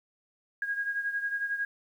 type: beating tone pair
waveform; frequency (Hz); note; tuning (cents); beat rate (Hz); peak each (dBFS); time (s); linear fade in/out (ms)
sine; 1635 / 1646; G#6 / G#6; -28 / -16; 11; -30 / -36; 0.62-1.65; 2
effects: 10-bit